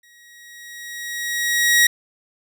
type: tone with exponential growth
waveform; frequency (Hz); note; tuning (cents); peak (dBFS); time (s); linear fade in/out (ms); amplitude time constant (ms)
sawtooth; 1900; A#6; +33; -7; 0.03-1.87; 5; 400
effects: none